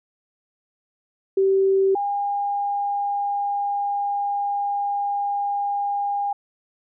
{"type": "tone pair in turn", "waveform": "sine", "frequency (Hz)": [386.7, 810], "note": ["G4", "G#5"], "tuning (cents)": [-24, -43], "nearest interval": "octave + minor second", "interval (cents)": 1281, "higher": "second", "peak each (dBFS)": [-15, -21], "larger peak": "first", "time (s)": [[1.37, 1.95], [1.95, 6.33]], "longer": "second", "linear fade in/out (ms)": 5, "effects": []}